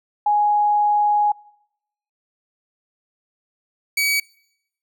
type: tone pair in turn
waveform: sine / sawtooth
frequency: 832 / 2270 Hz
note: G#5 / C#7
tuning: +3 / +41 cents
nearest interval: octave + perfect fourth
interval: 1738 cents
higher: second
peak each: -14 dBFS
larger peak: neither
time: 0.26-1.32 / 3.97-4.2 s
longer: first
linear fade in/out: 5 ms
effects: noise-tail reverb RT60 0.8 s tail -25 dB re dry